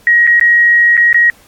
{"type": "tone with dropouts", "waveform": "sine", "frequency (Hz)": 1893, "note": "A#6", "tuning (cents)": 26, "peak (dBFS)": -5, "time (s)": [0.07, 1.3], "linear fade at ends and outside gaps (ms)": 1, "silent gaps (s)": [[0.268, 0.274], [0.397, 0.411], [0.969, 0.976], [1.129, 1.144]], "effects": ["pink hiss -46 dBFS RMS until 1.47 s", "AAC 64 kbps"]}